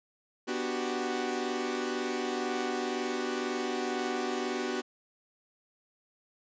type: chord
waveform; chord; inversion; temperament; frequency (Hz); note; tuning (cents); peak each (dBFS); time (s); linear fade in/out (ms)
sawtooth; G major seventh; first; equal; 246.9 / 293.7 / 370 / 392; B3 / D4 / F#4 / G4; 0 / 0 / 0 / 0; -32 / -35 / -30 / -34; 0.47-4.82; 20
effects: resampled to 16000 Hz